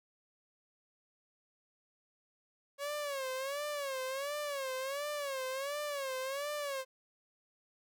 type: tone with vibrato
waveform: sawtooth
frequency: 554.4 Hz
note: C#5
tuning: in tune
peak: -32 dBFS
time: 2.78-6.85 s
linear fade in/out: 50 ms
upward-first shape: sine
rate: 1.4 Hz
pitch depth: 120 cents each way
effects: none